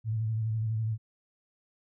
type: tone with vibrato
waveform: sine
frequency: 110.7 Hz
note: A2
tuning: 11 cents sharp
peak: -27 dBFS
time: 0.04-0.98 s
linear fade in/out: 50 ms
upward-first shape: square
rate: 12 Hz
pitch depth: 34 cents each way
effects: none